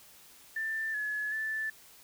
sine tone with pitch steps, 1778 / 1703 / 1756 Hz, A6 / G#6 / A6, +18 / +43 / -4 cents, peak -31 dBFS, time 0.56-1.7 s, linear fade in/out 5 ms, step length 380 ms, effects white hiss -56 dBFS RMS until 2.03 s

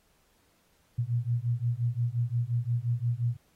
sine beating tone pair, 116.54 / 122.24 Hz, A#2 / B2, 0 / -17 cents, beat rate 5.7 Hz, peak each -29 / -29 dBFS, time 0.98-3.37 s, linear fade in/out 10 ms, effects pink hiss -68 dBFS RMS until 3.55 s + AAC 48 kbps

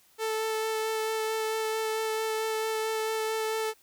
sawtooth tone with vibrato, 440 Hz, A4, in tune, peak -24 dBFS, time 0.18-3.74 s, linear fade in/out 50 ms, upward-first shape sine, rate 4.5 Hz, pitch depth 11 cents each way, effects white hiss -62 dBFS RMS until 3.82 s

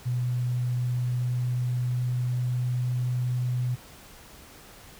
sine tone with pitch glide, 123.47 to 124.4 Hz, B2 to B2, 0 to +13 cents, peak -24 dBFS, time 0.05-3.76 s, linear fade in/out 20 ms, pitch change +13 cents, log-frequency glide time 0.47-2.96 s, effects pink hiss -49 dBFS RMS until 4.99 s

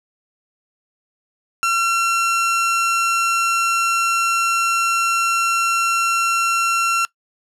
30% pulse tone, 1360 Hz, F6, 46 cents flat, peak -13 dBFS, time 1.63-7.05 s, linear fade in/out 0 ms, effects noise-tail reverb RT60 0.1 s tail -21 dB re dry + low-pass 11000 Hz 12 dB/octave

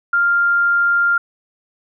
sine tone, 1396.9 Hz, F6, in tune, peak -12 dBFS, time 0.13-1.18 s, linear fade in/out 5 ms, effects none

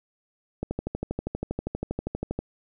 click train, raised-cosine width 2 ms, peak -15 dBFS, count 23, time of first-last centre 0.63-2.39 s, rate 12.5 Hz, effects none

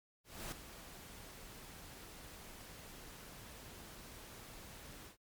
pink noise with ADSR envelope, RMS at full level -43 dBFS, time 0.24-5.17 s, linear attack 280 ms, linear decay 5 ms, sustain -10 dB, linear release 110 ms, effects MP3 96 kbps

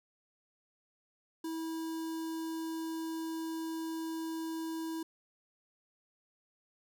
square tone with notch filter, 324.3 Hz, E4, 28 cents flat, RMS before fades -38 dBFS, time 1.44-5.03 s, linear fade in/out 5 ms, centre 2200 Hz, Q 1.1, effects none

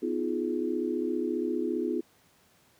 sine chord, F half-diminished seventh, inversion second, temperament just, 251.4 / 314.3 / 349.2 / 419.1 Hz, Cb4 / Eb4 / F4 / Ab4, +31 / +18 / 0 / +16 cents, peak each -33 / -33 / -31 / -34 dBFS, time 0.02-2.01 s, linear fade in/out 10 ms, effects pink hiss -63 dBFS RMS until 2.79 s + high-pass 100 Hz 12 dB/octave

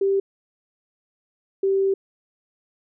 sine tone pair in turn, 392 / 388.8 Hz, G4 / G4, 0 / -14 cents, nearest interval unison, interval 14 cents, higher first, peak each -17 dBFS, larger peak neither, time 0.01-0.2 / 1.63-1.94 s, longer second, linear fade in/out 5 ms, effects none

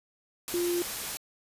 sine tone in noise, 349.2 Hz, F4, in tune, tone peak -26 dBFS, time 0.54-0.82 s, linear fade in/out 0 ms, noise white, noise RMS -35 dBFS, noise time 0.48-1.17 s, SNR +6 dB, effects resampled to 32000 Hz

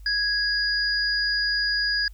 sine tone pair together, 1661.2 / 4892 Hz, G#6 / D#8, 0 / -30 cents, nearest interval octave + perfect fifth, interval 1870 cents, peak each -24 dBFS, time 0.06-2.08 s, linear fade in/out 2 ms, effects added 50 Hz sine -40 dBFS peak until 2.13 s + white hiss -63 dBFS RMS until 2.13 s

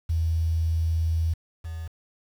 sine tone pair in turn, 81.7 / 81.7 Hz, E2 / E2, -15 / -15 cents, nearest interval unison, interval 0 cents, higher neither, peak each -21 / -31 dBFS, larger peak first, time 0.09-1.34 / 1.64-1.88 s, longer first, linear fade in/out 10 ms, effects 8-bit

